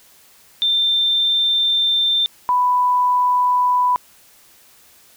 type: tone pair in turn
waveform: sine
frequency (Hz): 3579 / 991.9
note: A7 / B5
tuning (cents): +29 / +7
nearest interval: octave + minor seventh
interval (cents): 2222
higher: first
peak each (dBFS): -14 / -13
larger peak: second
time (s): 0.62-2.26 / 2.49-3.96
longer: first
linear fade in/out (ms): 0
effects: white hiss -50 dBFS RMS until 5.16 s